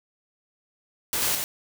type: noise with echo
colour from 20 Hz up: white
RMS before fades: -26 dBFS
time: 1.13-1.35 s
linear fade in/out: 0 ms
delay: 90 ms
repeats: 1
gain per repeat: -3 dB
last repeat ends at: 1.44 s
effects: none